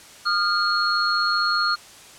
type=tone cluster; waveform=sine; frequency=1223 / 1408 / 4304 Hz; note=D#6 / F6 / C8; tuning=-30 / +14 / +48 cents; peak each=-23 dBFS; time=0.25-1.76 s; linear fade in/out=20 ms; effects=white hiss -45 dBFS RMS until 2.18 s + low-pass 9000 Hz 12 dB/octave